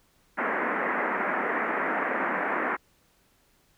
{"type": "band-pass noise", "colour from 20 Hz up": "white", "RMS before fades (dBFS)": -28, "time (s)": [0.37, 2.77], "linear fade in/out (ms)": 20, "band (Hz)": [200, 2000], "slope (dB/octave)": 48, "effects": ["pink hiss -65 dBFS RMS until 3.77 s"]}